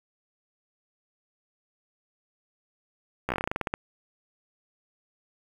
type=slowing click train; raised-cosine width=0.5 ms; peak=-12 dBFS; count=14; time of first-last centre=3.29-3.739 s; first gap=14 ms; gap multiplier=1.14; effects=7-bit